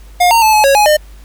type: tone with pitch steps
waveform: square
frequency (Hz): 713 / 920 / 870 / 853 / 551 / 838 / 606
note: F5 / A#5 / A5 / G#5 / C#5 / G#5 / D#5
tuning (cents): +36 / -23 / -20 / +46 / -11 / +15 / -46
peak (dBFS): -7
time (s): 0.2-0.97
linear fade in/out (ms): 10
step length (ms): 110
effects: added 50 Hz sine -33 dBFS peak until 1.24 s + pink hiss -46 dBFS RMS until 1.24 s